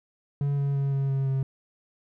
triangle tone with pitch steps, 141.8 / 140.25 / 138.72 / 137.21 / 135.71 / 134.23 Hz, C#3 / C#3 / C#3 / C#3 / C#3 / C3, +40 / +21 / +2 / -17 / -36 / +45 cents, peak -21 dBFS, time 0.41-1.43 s, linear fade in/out 2 ms, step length 170 ms, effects none

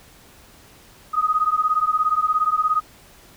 sine beating tone pair, 1242 / 1259 Hz, D#6 / D#6, -3 / +20 cents, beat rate 17 Hz, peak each -20 dBFS, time 1.13-2.81 s, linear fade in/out 20 ms, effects pink hiss -49 dBFS RMS until 3.36 s

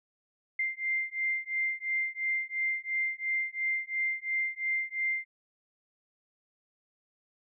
sine beating tone pair, 2093 / 2095.9 Hz, C7 / C7, 0 / +2 cents, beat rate 2.9 Hz, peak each -32 / -32 dBFS, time 0.59-5.25 s, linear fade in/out 5 ms, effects none

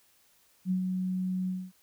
sine tone with ADSR envelope, 185 Hz, F#3, in tune, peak -24 dBFS, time 0.65-1.72 s, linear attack 58 ms, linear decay 100 ms, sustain -4 dB, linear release 240 ms, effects white hiss -65 dBFS RMS until 1.82 s

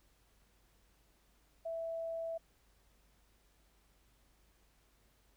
sine tone, 659.3 Hz, E5, in tune, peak -37 dBFS, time 1.65-2.38 s, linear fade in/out 10 ms, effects added 50 Hz sine -70 dBFS peak until 5.36 s + pink hiss -72 dBFS RMS until 5.36 s

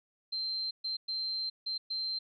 sine tone bursts at uneven times, 4132 Hz, C8, 22 cents flat, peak -32 dBFS, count 5, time 0.32-0.71 / 0.84-0.97 / 1.08-1.5 / 1.66-1.78 / 1.9-2.19 s, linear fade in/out 10 ms, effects none

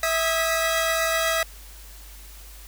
sawtooth tone cluster, 654 / 1250 / 1636 / 1954 Hz, E5 / D#6 / G#6 / B6, -14 / +8 / -26 / -19 cents, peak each -20 / -25 / -27 / -24 dBFS, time 0.03-1.43 s, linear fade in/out 2 ms, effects added 50 Hz sine -42 dBFS peak until 2.67 s + white hiss -47 dBFS RMS until 2.67 s

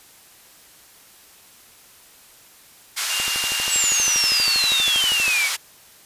white band-pass noise, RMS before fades -25 dBFS, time 2.96-5.57 s, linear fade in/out 20 ms, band 1100 to 7700 Hz, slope 12 dB/octave
sine tone with pitch glide, 2800 to 2734 Hz, F7 to F7, +4 to -37 cents, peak -25 dBFS, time 3.1-5.01 s, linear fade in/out 2 ms, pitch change -41 cents, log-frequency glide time 3.7-4.49 s
click train, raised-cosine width 1 ms, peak -19 dBFS, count 27, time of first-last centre 3.2-5.28 s, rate 12.5 Hz
sine exponential sweep, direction down, 7980 to 2200 Hz, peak -18 dBFS, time 3.69-5.5 s, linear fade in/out 50 ms
effects white hiss -49 dBFS RMS until 6.05 s + resampled to 32000 Hz

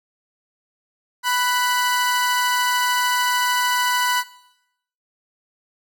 sawtooth tone pair together, 988.2 / 1489 Hz, B5 / F#6, +1 / +11 cents, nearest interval perfect fifth, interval 710 cents, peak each -16 / -19 dBFS, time 1.23-4.24 s, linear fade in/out 50 ms, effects noise-tail reverb RT60 0.8 s tail -17 dB re dry

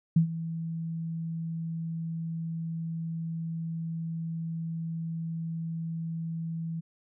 sine tone with ADSR envelope, 164.2 Hz, E3, 6 cents flat, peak -16 dBFS, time 0.16-6.81 s, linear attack 6 ms, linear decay 100 ms, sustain -15 dB, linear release 17 ms, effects none

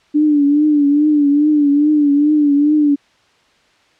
sine tone with vibrato, 293.7 Hz, D4, in tune, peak -9 dBFS, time 0.14-2.96 s, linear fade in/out 20 ms, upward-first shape triangle, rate 2.4 Hz, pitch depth 75 cents each way, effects white hiss -54 dBFS RMS until 3.99 s + low-pass 4000 Hz 12 dB/octave

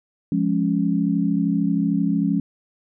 sine chord, Db major, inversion first, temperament equal, 174.61 / 207.7 / 277.2 Hz, F3 / Ab3 / Db4, 0 / 0 / 0 cents, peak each -22 dBFS, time 0.32-2.4 s, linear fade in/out 2 ms, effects none

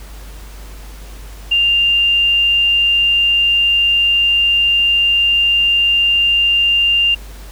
sine tone, 2794 Hz, F7, in tune, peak -10 dBFS, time 1.51-7.15 s, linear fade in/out 10 ms, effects added 50 Hz sine -31 dBFS peak until 7.51 s + pink hiss -40 dBFS RMS until 7.51 s

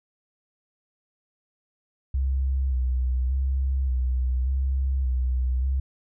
sine tone with vibrato, 64.8 Hz, C2, 16 cents flat, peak -21 dBFS, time 2.14-5.8 s, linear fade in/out 5 ms, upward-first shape square, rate 0.86 Hz, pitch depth 44 cents each way, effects none

